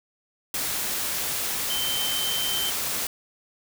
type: tone in noise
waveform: sine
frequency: 3100 Hz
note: G7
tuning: 20 cents flat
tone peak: -27 dBFS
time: 1.7-2.7 s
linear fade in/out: 2 ms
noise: white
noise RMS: -28 dBFS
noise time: 0.54-3.07 s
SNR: -2 dB
effects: none